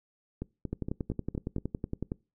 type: two click trains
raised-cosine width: 3 ms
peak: -19 / -21 dBFS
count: 16 / 6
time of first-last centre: 0.73-2.119 / 0.42-1.583 s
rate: 10.8 / 4.3 Hz
effects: noise-tail reverb RT60 0.3 s tail -24 dB re dry